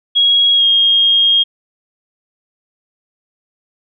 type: tone with pitch glide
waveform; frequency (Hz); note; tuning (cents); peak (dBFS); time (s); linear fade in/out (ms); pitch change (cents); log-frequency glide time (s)
sine; 3307 to 3245; G#7 to G#7; -8 to -41; -8; 0.15-1.44; 20; -33; 0.55-0.64
effects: none